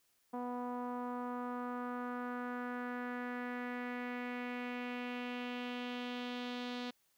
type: tone with low-pass filter sweep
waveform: sawtooth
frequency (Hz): 245.8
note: B3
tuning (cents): -8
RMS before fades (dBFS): -41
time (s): 0.33-6.91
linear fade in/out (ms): 10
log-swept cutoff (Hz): 910 to 3900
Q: 2.7
effects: white hiss -75 dBFS RMS until 7.17 s